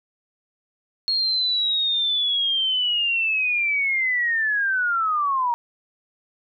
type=linear sweep; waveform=sine; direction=down; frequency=4288 to 932.3 Hz; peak=-19 dBFS; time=1.08-5.54 s; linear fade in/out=0 ms; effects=none